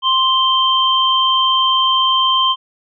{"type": "tone pair together", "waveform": "sine", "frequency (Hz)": [1046.5, 3136], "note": ["C6", "G7"], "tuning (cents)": [0, 0], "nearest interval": "octave + perfect fifth", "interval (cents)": 1900, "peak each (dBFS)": -14, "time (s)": [0.02, 2.56], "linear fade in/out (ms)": 50, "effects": []}